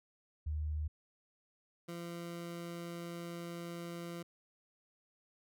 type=tone pair in turn; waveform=sine / 20% pulse; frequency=76.2 / 171.06 Hz; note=D#2 / F3; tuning=-36 / -36 cents; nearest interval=octave + major second; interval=1400 cents; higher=second; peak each=-34 / -37 dBFS; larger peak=first; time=0.46-0.88 / 1.88-4.23 s; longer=second; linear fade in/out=10 ms; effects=none